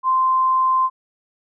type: tone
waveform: sine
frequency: 1041 Hz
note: C6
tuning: 9 cents flat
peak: -14 dBFS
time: 0.03-0.9 s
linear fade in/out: 50 ms
effects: none